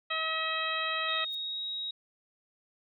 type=harmonic tone; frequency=640 Hz; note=D#5; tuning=49 cents sharp; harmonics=1 / 2 / 3 / 4 / 5 / 6; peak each=-40 / -34 / -36 / -36 / -38 / -37 dBFS; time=0.1-1.25 s; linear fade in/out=10 ms
type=tone with pitch glide; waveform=sine; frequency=3729 to 3799 Hz; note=A#7 to A#7; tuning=0 to +32 cents; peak=-33 dBFS; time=1.08-1.91 s; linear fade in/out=5 ms; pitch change=+32 cents; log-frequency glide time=1.21-1.62 s
type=noise with exponential growth; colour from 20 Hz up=violet; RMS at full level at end=-46 dBFS; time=1.27-1.35 s; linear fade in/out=5 ms; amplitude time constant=16 ms
effects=none